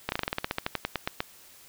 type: slowing click train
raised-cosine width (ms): 0.3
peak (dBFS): -11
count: 17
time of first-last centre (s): 0.09-1.204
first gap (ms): 31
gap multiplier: 1.1
effects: white hiss -53 dBFS RMS until 1.68 s